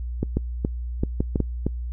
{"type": "clicks", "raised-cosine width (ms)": 3, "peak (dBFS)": -9, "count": 8, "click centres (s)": [0.23, 0.37, 0.649, 1.035, 1.205, 1.358, 1.403, 1.666], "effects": ["noise-tail reverb RT60 0.1 s tail -25 dB re dry", "added 60 Hz sine -27 dBFS peak until 1.92 s"]}